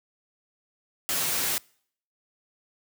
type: noise with comb filter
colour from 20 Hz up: white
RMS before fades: -27 dBFS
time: 1.09-1.58 s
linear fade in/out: 0 ms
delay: 9.4 ms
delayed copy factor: -0.6
effects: noise-tail reverb RT60 0.6 s tail -26 dB re dry + high-pass 80 Hz 12 dB/octave